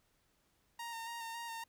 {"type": "tone with vibrato", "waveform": "sawtooth", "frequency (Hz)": 924, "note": "A#5", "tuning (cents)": -16, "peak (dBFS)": -38, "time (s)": [0.79, 1.64], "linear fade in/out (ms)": 5, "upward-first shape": "square", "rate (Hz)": 3.6, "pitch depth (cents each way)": 20, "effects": ["pink hiss -75 dBFS RMS until 1.68 s"]}